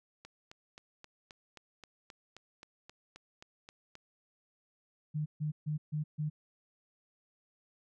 click train, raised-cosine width 0.2 ms, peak -32 dBFS, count 15, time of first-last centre 0.25-3.954 s, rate 3.78 Hz
sine tone bursts, 151.7 Hz, D#3, 44 cents flat, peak -31 dBFS, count 5, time 5.14-6.3 s, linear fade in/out 20 ms, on 120 ms, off 140 ms
effects none

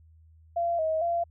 sine tone with vibrato, 659.3 Hz, E5, in tune, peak -24 dBFS, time 0.56-1.24 s, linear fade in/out 10 ms, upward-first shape square, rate 2.2 Hz, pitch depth 65 cents each way, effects added 80 Hz sine -53 dBFS peak until 1.3 s

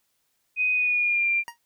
sine tone with pitch glide, 2500 to 2379 Hz, D#7 to D7, +8 to +22 cents, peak -20 dBFS, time 0.56-1.44 s, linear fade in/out 50 ms, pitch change -86 cents, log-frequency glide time 0.73-1.29 s
25% pulse tone with exponential decay, 942 Hz, A#5, 18 cents sharp, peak -27 dBFS, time 1.48-1.58 s, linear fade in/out 0 ms, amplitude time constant 20 ms
effects white hiss -72 dBFS RMS until 1.65 s

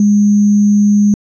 sine tone with sample-and-hold, 205.9 Hz, G#3, 15 cents flat, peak -6 dBFS, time 0-1.14 s, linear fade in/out 2 ms, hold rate 6300 Hz, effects resampled to 24000 Hz

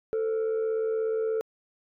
sine tone pair together, 443.1 / 519.8 Hz, A4 / C5, +12 / -11 cents, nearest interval minor third, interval 277 cents, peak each -23 / -33 dBFS, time 0.13-1.41 s, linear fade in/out 0 ms, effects tanh soft clip ceiling -23 dBFS

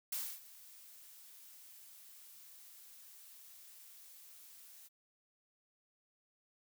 blue noise with ADSR envelope, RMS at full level -38 dBFS, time 0.12-4.89 s, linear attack 6 ms, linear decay 270 ms, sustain -19 dB, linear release 25 ms, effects none

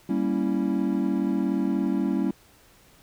triangle chord, G diminished seventh, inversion none, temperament equal, 196 / 233.1 / 277.2 / 329.6 Hz, G3 / Bb3 / Db4 / Fb4, 0 / 0 / 0 / 0 cents, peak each -25 / -27 / -25 / -27 dBFS, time 0.09-2.31 s, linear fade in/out 5 ms, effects pink hiss -56 dBFS RMS until 3.02 s

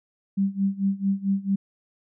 sine tone with tremolo, 196.1 Hz, G3, 1 cent sharp, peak -18 dBFS, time 0.37-1.56 s, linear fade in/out 10 ms, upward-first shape sine, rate 4.5 Hz, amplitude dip 90%, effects none

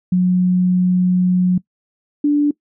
sine tone pair in turn, 181.6 / 292.2 Hz, F#3 / D4, -32 / -9 cents, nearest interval minor sixth, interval 823 cents, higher second, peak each -11 dBFS, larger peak neither, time 0.12-1.58 / 2.24-2.51 s, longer first, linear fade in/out 5 ms, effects noise-tail reverb RT60 0.1 s tail -21 dB re dry

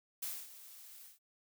blue noise with ADSR envelope, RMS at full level -39 dBFS, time 0.22-1.19 s, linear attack 8 ms, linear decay 240 ms, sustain -15 dB, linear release 140 ms, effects none

